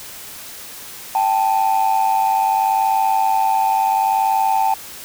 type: tone pair together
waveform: sine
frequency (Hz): 779.3 / 880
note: G5 / A5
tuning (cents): -10 / 0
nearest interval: major second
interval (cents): 210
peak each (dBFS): -15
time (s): 1.15-4.74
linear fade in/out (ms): 2
effects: tanh soft clip ceiling -10 dBFS + white hiss -35 dBFS RMS until 5.04 s